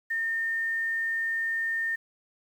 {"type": "tone", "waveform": "sine", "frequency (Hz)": 1820, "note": "A#6", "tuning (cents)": -42, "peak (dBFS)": -26, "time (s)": [0.1, 1.96], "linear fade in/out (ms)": 10, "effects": ["9-bit"]}